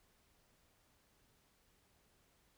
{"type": "silence", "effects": ["pink hiss -73 dBFS RMS until 2.57 s"]}